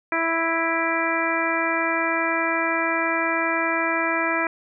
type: harmonic tone with a mistuned harmonic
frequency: 329.6 Hz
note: E4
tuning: in tune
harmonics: 1 / 2 / 3 / 4 / 5 / 6 / 7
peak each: -28 / -28 / -28 / -28 / -28 / -28 / -28 dBFS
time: 0.12-4.47 s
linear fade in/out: 2 ms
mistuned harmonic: 7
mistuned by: +38 cents
effects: none